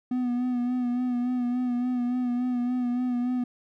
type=tone with vibrato; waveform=triangle; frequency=246.9 Hz; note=B3; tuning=in tune; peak=-22 dBFS; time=0.11-3.44 s; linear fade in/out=5 ms; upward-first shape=sine; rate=3.5 Hz; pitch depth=35 cents each way; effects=none